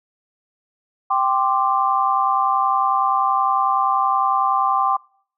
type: chord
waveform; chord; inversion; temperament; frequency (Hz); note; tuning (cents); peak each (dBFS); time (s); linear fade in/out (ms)
sine; G suspended fourth; none; just; 784 / 1045.3 / 1176; G5 / C6 / D6; 0 / -2 / +2; -20; 1.1-4.97; 10
effects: noise-tail reverb RT60 0.6 s tail -26 dB re dry